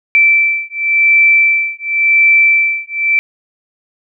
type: beating tone pair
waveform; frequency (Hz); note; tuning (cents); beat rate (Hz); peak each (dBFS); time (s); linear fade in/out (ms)
sine; 2331 / 2331.92; D7 / D7; -14 / -13; 0.92; -11; 0.15-3.19; 0
effects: none